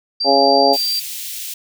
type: tone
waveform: sine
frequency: 4699 Hz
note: D8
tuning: in tune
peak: -17 dBFS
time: 0.2-1 s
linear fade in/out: 10 ms
type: harmonic tone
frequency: 138.59 Hz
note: C#3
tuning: in tune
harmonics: 2 / 3 / 4 / 5 / 6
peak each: -20 / -18 / -16 / -16 / -16 dBFS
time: 0.24-0.77 s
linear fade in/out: 50 ms
type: high-pass noise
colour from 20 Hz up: white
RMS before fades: -28 dBFS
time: 0.73-1.54 s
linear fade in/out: 5 ms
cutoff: 2500 Hz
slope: 24 dB/octave
effects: none